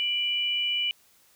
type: tone pair together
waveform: sine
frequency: 2365 / 2960 Hz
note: D7 / F#7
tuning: +12 / 0 cents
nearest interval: major third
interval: 388 cents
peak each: -31 / -25 dBFS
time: 0-0.91 s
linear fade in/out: 0 ms
effects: white hiss -61 dBFS RMS until 1.35 s